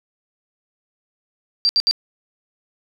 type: tone bursts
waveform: sine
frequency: 4699 Hz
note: D8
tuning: in tune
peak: -13 dBFS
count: 3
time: 1.65-1.911 s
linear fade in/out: 0 ms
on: 41 ms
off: 69 ms
effects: none